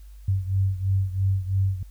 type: beating tone pair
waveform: sine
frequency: 95.4 / 98.4 Hz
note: G2 / G2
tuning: -47 / +7 cents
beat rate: 3 Hz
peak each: -22 / -26 dBFS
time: 0.28-1.83 s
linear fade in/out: 5 ms
effects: added 50 Hz sine -41 dBFS peak until 1.9 s + white hiss -62 dBFS RMS until 1.9 s